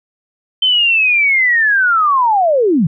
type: linear sweep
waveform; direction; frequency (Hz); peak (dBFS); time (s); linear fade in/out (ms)
sine; down; 3100 to 139.3; -9; 0.62-2.87; 5
effects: none